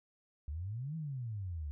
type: exponential two-way sweep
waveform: sine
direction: up then down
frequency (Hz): 69.1 to 164.81 to 70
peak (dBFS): -37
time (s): 0.48-1.71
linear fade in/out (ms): 0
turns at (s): 0.96
effects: none